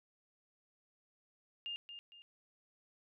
sine tone with echo, 2816 Hz, F7, 14 cents sharp, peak -39 dBFS, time 1.66-1.76 s, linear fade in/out 0 ms, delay 230 ms, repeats 2, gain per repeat -8 dB, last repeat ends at 2.22 s, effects none

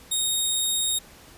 15% pulse tone, 3729 Hz, A#7, in tune, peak -15 dBFS, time 0.11-0.99 s, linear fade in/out 10 ms, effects pink hiss -49 dBFS RMS until 1.37 s + resampled to 32000 Hz

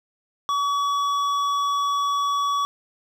sine tone with hard clipping, 1135 Hz, C#6, 41 cents sharp, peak -22 dBFS, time 0.49-2.65 s, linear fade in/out 0 ms, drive 9 dB, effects none

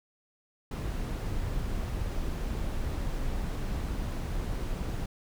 brown noise, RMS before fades -32 dBFS, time 0.71-5.06 s, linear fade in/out 5 ms, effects none

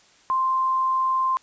sine tone, 1046.5 Hz, C6, in tune, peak -19 dBFS, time 0.3-1.37 s, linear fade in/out 0 ms, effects white hiss -56 dBFS RMS until 1.42 s + resampled to 16000 Hz

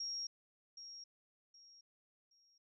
sine tone with echo, 5588 Hz, F8, in tune, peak -39 dBFS, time 0-0.27 s, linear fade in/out 5 ms, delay 770 ms, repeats 3, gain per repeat -10 dB, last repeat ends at 2.58 s, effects none

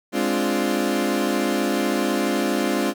30% pulse chord, D half-diminished seventh, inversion second, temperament equal, 207.7 / 261.6 / 293.7 / 349.2 Hz, Ab3 / C4 / D4 / F4, 0 / 0 / 0 / 0 cents, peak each -23 dBFS, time 0.12-2.94 s, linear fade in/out 50 ms, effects none

